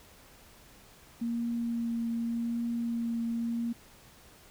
sine tone with vibrato, 233.1 Hz, A#3, in tune, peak -29 dBFS, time 1.21-3.73 s, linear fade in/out 10 ms, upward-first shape triangle, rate 0.86 Hz, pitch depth 15 cents each way, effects pink hiss -56 dBFS RMS until 4.5 s

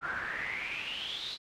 brown noise with band-pass filter sweep, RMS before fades -37 dBFS, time 0.01-1.38 s, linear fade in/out 50 ms, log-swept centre 1400 to 4100 Hz, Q 8.7, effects none

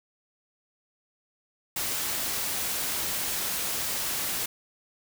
white noise, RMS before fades -30 dBFS, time 1.76-4.46 s, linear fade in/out 5 ms, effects none

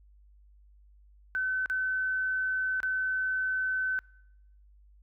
sine tone with dropouts, 1521 Hz, F#6, 47 cents sharp, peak -27 dBFS, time 1.35-3.99 s, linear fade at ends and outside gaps 0 ms, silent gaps 1.659-1.699 / 2.803-2.831 s, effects noise-tail reverb RT60 0.8 s tail -25 dB re dry + added 50 Hz sine -55 dBFS peak until 5.02 s

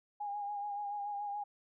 sine tone with vibrato, 818 Hz, G#5, 26 cents flat, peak -36 dBFS, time 0.2-1.44 s, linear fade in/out 10 ms, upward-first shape sine, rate 7 Hz, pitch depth 32 cents each way, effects none

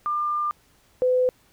sine tone pair in turn, 1198 / 505.4 Hz, D6 / B4, +34 / +40 cents, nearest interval octave + minor third, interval 1494 cents, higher first, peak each -22 / -17 dBFS, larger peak second, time 0.06-0.51 / 1.02-1.29 s, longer first, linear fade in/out 0 ms, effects pink hiss -60 dBFS RMS until 1.52 s

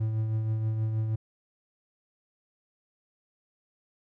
triangle tone with tremolo, 110 Hz, A2, in tune, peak -22 dBFS, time 0-1.16 s, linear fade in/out 10 ms, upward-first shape triangle, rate 6.3 Hz, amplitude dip 40%, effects none

